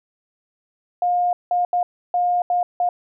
sine tone bursts at uneven times, 711 Hz, F5, 31 cents sharp, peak -16 dBFS, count 6, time 1.02-1.33 / 1.51-1.65 / 1.73-1.83 / 2.14-2.42 / 2.5-2.63 / 2.8-2.89 s, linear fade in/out 2 ms, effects none

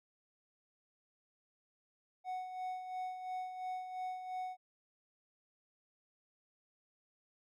triangle tone with tremolo, 740 Hz, F#5, in tune, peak -35 dBFS, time 2.24-4.57 s, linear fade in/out 50 ms, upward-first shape sine, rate 2.9 Hz, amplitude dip 55%, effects none

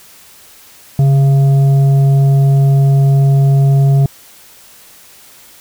sine tone with frequency modulation, 139 Hz, C#3, 5 cents sharp, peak -6 dBFS, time 0.99-4.06 s, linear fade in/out 2 ms, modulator 545 Hz, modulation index 0.22, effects white hiss -41 dBFS RMS until 5.6 s

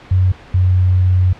sine tone pair in turn, 92.5 / 91.7 Hz, F#2 / F#2, 0 / -15 cents, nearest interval unison, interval 15 cents, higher first, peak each -9 dBFS, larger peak neither, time 0.11-0.32 / 0.54-1.33 s, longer second, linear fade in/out 5 ms, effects pink hiss -39 dBFS RMS until 1.39 s + low-pass 3000 Hz 12 dB/octave

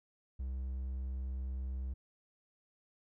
triangle tone, 64.9 Hz, C2, 13 cents flat, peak -34 dBFS, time 0.39-1.94 s, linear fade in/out 10 ms, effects none

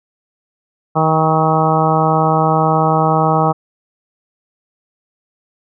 harmonic tone with a mistuned harmonic, 158.3 Hz, D#3, 30 cents sharp, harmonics 1 / 2 / 3 / 4 / 5 / 6 / 7 / 8, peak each -16 / -22 / -20 / -20 / -16 / -22 / -20 / -21 dBFS, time 0.95-3.53 s, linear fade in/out 20 ms, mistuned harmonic 8, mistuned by +16 cents, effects none

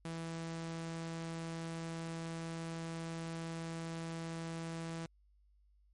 sawtooth tone, 164.81 Hz, E3, in tune, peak -36 dBFS, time 0.05-5.06 s, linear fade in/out 2 ms, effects added 50 Hz sine -65 dBFS peak until 5.93 s + MP3 48 kbps

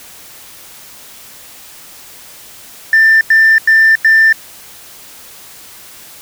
sine tone bursts, 1784 Hz, A6, 23 cents sharp, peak -3 dBFS, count 4, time 2.93-4.326 s, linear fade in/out 2 ms, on 280 ms, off 92 ms, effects tanh soft clip ceiling -2 dBFS + white hiss -36 dBFS RMS until 6.21 s

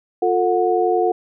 sine tone cluster, 355.3 / 446.3 / 730 Hz, F4 / A4 / F#5, +30 / +25 / -24 cents, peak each -19 dBFS, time 0.22-1.12 s, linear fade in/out 5 ms, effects none

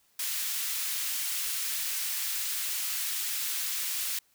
white high-pass noise, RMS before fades -32 dBFS, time 0.19-4.19 s, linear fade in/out 5 ms, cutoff 1800 Hz, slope 12 dB/octave, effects white hiss -67 dBFS RMS until 4.34 s

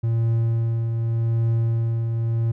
triangle tone with tremolo, 114.8 Hz, A#2, 26 cents flat, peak -15 dBFS, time 0.03-2.52 s, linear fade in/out 10 ms, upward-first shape triangle, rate 0.85 Hz, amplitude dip 40%, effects none

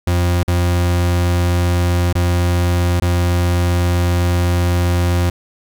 40% pulse tone with dropouts, 87.8 Hz, F2, 10 cents sharp, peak -12 dBFS, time 0.07-5.3 s, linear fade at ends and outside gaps 5 ms, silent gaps 0.432-0.479 / 2.128-2.152 / 3-3.02 s, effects none

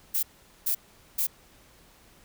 violet noise bursts, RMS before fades -26 dBFS, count 3, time 0.14-1.27 s, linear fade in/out 10 ms, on 90 ms, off 430 ms, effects pink hiss -57 dBFS RMS until 2.24 s

